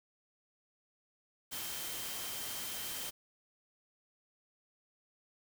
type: tone in noise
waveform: sine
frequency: 3136 Hz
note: G7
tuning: in tune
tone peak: -49 dBFS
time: 1.51-3.11 s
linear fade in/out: 20 ms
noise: white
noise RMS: -41 dBFS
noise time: 1.51-3.11 s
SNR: -11 dB
effects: none